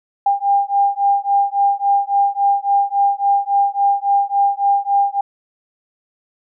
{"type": "beating tone pair", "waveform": "sine", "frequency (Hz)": [799, 802.6], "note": ["G5", "G5"], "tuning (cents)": [33, 41], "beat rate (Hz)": 3.6, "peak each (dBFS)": -16, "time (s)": [0.26, 5.21], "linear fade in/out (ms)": 5, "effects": []}